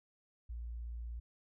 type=tone; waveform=sine; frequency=58.27 Hz; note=A#1; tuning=in tune; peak=-40 dBFS; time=0.49-1.2 s; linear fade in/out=10 ms; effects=none